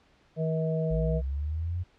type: harmonic tone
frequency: 160 Hz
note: D#3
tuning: 49 cents sharp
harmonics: 1 / 3 / 4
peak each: -27 / -32 / -33 dBFS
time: 0.36-1.22 s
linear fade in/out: 50 ms
type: linear sweep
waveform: sine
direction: up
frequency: 51.8 to 91.1 Hz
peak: -28 dBFS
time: 0.9-1.84 s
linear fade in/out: 20 ms
effects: pink hiss -63 dBFS RMS until 1.98 s + low-pass 4000 Hz 12 dB/octave